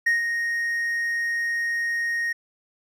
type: tone with ADSR envelope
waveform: triangle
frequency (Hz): 1864.7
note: A#6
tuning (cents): 0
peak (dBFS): -14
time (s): 0.06-2.33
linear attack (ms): 10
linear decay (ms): 140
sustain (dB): -7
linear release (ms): 10
effects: tanh soft clip ceiling -10 dBFS